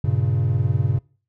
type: chord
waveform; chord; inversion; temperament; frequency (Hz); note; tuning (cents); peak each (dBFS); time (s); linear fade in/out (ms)
triangle; G diminished; none; equal with one note detuned; 98 / 118.99 / 138.59; G2 / Bb2 / Db3; 0 / +36 / 0; -20; 0.04-0.99; 5
effects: noise-tail reverb RT60 0.4 s tail -23 dB re dry